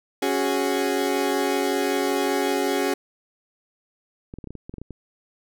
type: chord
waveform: 30% pulse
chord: C# suspended fourth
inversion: none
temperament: equal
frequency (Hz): 277.2 / 370 / 415.3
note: C#4 / F#4 / G#4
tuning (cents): 0 / 0 / 0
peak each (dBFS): -23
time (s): 0.22-2.94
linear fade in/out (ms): 5
type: clicks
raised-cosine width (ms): 3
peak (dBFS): -23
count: 11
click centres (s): 4.339 / 4.386 / 4.442 / 4.473 / 4.506 / 4.553 / 4.695 / 4.74 / 4.783 / 4.816 / 4.907
effects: none